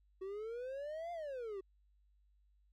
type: exponential two-way sweep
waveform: triangle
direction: up then down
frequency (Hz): 373.3 to 704 to 373.3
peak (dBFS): -39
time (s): 0.21-1.61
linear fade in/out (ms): 10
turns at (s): 1.12
effects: added 50 Hz sine -68 dBFS peak until 2.72 s